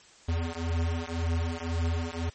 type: beating tone pair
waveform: square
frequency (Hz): 82.41 / 84.31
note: E2 / E2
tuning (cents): 0 / +40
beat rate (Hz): 1.9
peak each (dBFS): -31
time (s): 0.28-2.3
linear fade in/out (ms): 10
effects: white hiss -55 dBFS RMS until 2.34 s + MP3 32 kbps